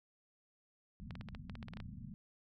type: low-pass noise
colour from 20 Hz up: white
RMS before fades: -49 dBFS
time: 1-2.14 s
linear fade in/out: 0 ms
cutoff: 240 Hz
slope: 96 dB/octave
type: clicks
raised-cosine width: 0.3 ms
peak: -33 dBFS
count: 12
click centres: 1.108 / 1.154 / 1.211 / 1.287 / 1.349 / 1.497 / 1.554 / 1.628 / 1.684 / 1.736 / 1.771 / 1.802 s
effects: none